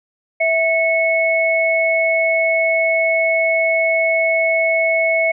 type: tone pair together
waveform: sine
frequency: 654.9 / 2200 Hz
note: E5 / C#7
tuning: -11 / -14 cents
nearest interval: octave + major sixth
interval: 2097 cents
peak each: -16 dBFS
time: 0.4-5.32 s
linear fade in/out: 10 ms
effects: none